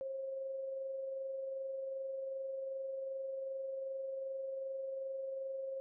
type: tone with amplitude modulation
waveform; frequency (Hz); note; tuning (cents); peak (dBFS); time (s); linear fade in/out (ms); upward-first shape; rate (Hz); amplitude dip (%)
sine; 536; C5; +42; -37; 0.01-5.8; 0; sine; 22.6; 30
effects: none